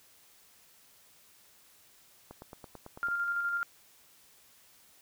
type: click train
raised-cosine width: 1 ms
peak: -31 dBFS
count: 8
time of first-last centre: 2.31-3.085 s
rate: 9.03 Hz
type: tone with tremolo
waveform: sine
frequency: 1396.9 Hz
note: F6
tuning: in tune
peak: -28 dBFS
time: 3.03-3.63 s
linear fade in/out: 0 ms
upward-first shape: square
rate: 12 Hz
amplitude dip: 30%
effects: white hiss -61 dBFS RMS until 5.01 s